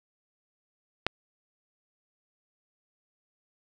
click, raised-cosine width 0.3 ms, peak -8 dBFS, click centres 1.066 s, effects none

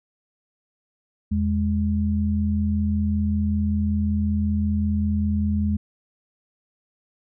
sine tone pair together, 82.41 / 207.7 Hz, E2 / G#3, 0 / 0 cents, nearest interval octave + major third, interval 1600 cents, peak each -22 dBFS, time 1.31-5.77 s, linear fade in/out 10 ms, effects none

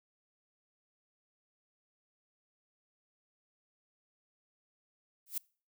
violet noise with exponential growth, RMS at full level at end -30 dBFS, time 5.26-5.38 s, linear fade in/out 5 ms, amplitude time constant 26 ms, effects noise-tail reverb RT60 0.4 s tail -25 dB re dry

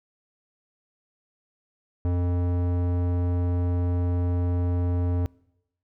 square tone with low-pass filter, 88.3 Hz, F2, 20 cents sharp, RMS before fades -24 dBFS, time 2.05-5.26 s, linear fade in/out 0 ms, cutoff 690 Hz, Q 0.62, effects noise-tail reverb RT60 0.9 s tail -25 dB re dry

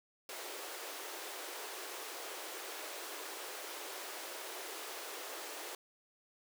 pink high-pass noise, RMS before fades -45 dBFS, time 0.29-5.75 s, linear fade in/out 2 ms, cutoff 340 Hz, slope 48 dB/octave, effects none

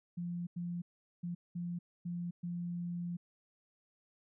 sine tone bursts at uneven times, 173.9 Hz, F3, 7 cents flat, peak -36 dBFS, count 6, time 0.17-0.47 / 0.56-0.82 / 1.23-1.35 / 1.55-1.79 / 2.05-2.31 / 2.43-3.17 s, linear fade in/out 10 ms, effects none

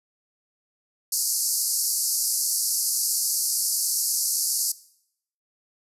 white band-pass noise, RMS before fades -25 dBFS, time 1.12-4.72 s, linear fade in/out 5 ms, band 4500 to 13000 Hz, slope 96 dB/octave, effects noise-tail reverb RT60 0.7 s tail -19 dB re dry

